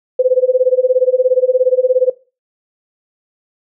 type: tone with tremolo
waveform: sine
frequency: 509 Hz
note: C5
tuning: 48 cents flat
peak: -6 dBFS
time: 0.19-2.1 s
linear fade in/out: 5 ms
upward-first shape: sine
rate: 17 Hz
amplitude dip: 100%
effects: noise-tail reverb RT60 0.3 s tail -19 dB re dry